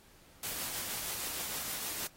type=noise with tremolo; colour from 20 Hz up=white; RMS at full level=-37 dBFS; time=0.43-2.07 s; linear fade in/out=2 ms; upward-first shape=triangle; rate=6.4 Hz; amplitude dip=30%; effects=pink hiss -61 dBFS RMS until 2.16 s + AAC 48 kbps